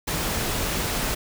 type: noise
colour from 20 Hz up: pink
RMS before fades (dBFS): -26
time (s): 0.07-1.15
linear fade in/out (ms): 10
effects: none